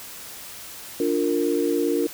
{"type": "tone cluster", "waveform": "sine", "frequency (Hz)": [293.3, 350.9, 461.1], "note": ["D4", "F4", "A#4"], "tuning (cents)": [-2, 8, -19], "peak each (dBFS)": -24, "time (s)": [1, 2.07], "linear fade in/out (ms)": 2, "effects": ["white hiss -39 dBFS RMS until 2.13 s"]}